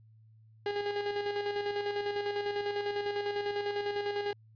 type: tone with tremolo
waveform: 35% pulse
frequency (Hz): 408.9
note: G#4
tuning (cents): -27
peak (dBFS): -28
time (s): 0.66-4.33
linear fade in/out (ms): 2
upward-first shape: square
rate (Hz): 10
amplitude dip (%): 45
effects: added 110 Hz sine -56 dBFS peak until 4.55 s + resampled to 11025 Hz